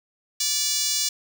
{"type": "tone with high-pass filter", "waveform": "5% pulse", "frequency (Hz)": 580, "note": "D5", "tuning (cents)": -22, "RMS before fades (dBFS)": -24, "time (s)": [0.4, 1.09], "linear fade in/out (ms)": 5, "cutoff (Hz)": 4800, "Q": 1, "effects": []}